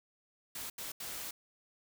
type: noise bursts at uneven times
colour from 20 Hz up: white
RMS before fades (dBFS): -42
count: 3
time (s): 0.55-0.7 / 0.78-0.92 / 1-1.31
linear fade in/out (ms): 5
effects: none